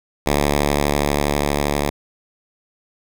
5% pulse tone with level ramp, 72.4 Hz, D2, 24 cents flat, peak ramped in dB -4 to -7 dBFS, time 0.26-1.9 s, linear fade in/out 5 ms, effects none

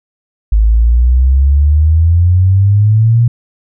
sine exponential sweep, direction up, 51.91 to 120 Hz, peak -5 dBFS, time 0.52-3.28 s, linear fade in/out 5 ms, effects none

